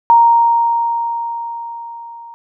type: tone with level ramp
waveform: sine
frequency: 932.3 Hz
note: A#5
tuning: in tune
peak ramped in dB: -4 to -32 dBFS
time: 0.1-2.34 s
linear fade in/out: 0 ms
effects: none